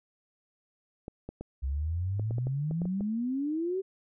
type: clicks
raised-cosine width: 2 ms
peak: -25 dBFS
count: 11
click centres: 1.081 / 1.29 / 1.41 / 2.196 / 2.309 / 2.383 / 2.47 / 2.711 / 2.818 / 2.855 / 3.008 s
type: exponential sweep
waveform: sine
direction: up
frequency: 64.4 to 392 Hz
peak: -28 dBFS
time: 1.62-3.82 s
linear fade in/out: 20 ms
effects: none